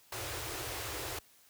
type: band-stop noise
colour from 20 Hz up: pink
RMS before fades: -39 dBFS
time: 0.12-1.19 s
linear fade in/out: 5 ms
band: 130 to 300 Hz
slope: 96 dB/octave
effects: white hiss -63 dBFS RMS until 1.49 s + high-pass 60 Hz 12 dB/octave